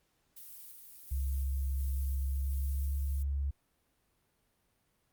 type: noise with tremolo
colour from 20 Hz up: violet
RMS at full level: -49 dBFS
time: 0.36-3.23 s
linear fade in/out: 10 ms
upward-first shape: square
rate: 1.4 Hz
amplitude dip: 25%
type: tone with pitch glide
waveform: sine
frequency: 67.7 to 69.6 Hz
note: C#2 to C#2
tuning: -40 to +8 cents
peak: -30 dBFS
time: 1.11-3.51 s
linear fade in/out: 10 ms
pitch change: +48 cents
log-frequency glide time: 2.31-2.92 s
effects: pink hiss -75 dBFS RMS until 5.12 s + Opus 48 kbps